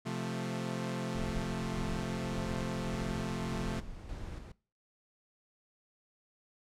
sawtooth chord, F major, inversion second, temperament equal, 130.81 / 174.61 / 220 Hz, C3 / F3 / A3, 0 / 0 / 0 cents, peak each -35 dBFS, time 0.05-3.81 s, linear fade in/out 20 ms
brown noise with tremolo, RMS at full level -40 dBFS, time 1.15-4.52 s, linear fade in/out 5 ms, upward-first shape square, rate 1.7 Hz, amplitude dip 45%
effects noise-tail reverb RT60 0.4 s tail -22 dB re dry + low-pass 9000 Hz 12 dB/octave

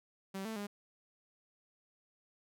sawtooth tone with pitch steps, 193.1 / 221.9 / 203.9 Hz, G3 / A3 / G#3, -26 / +15 / -32 cents, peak -35 dBFS, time 0.34-0.67 s, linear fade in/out 10 ms, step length 110 ms, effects none

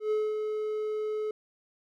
triangle tone with ADSR envelope, 428.5 Hz, A4, 46 cents flat, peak -22 dBFS, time 0-1.31 s, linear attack 110 ms, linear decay 230 ms, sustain -5 dB, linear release 3 ms, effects none

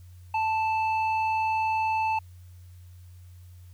square tone with low-pass filter, 880 Hz, A5, in tune, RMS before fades -26 dBFS, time 0.34-2.19 s, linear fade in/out 5 ms, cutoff 2000 Hz, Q 7.1, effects added 89 Hz sine -45 dBFS peak until 3.73 s + white hiss -64 dBFS RMS until 3.73 s

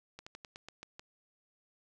slowing click train, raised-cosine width 0.2 ms, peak -29 dBFS, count 8, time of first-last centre 0.19-0.995 s, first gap 75 ms, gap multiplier 1.14, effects none

